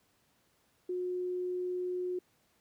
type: tone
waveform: sine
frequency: 361.8 Hz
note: F#4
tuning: 39 cents flat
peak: -32 dBFS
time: 0.89-2.19 s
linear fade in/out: 5 ms
effects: pink hiss -71 dBFS RMS until 2.6 s + high-pass 80 Hz 12 dB/octave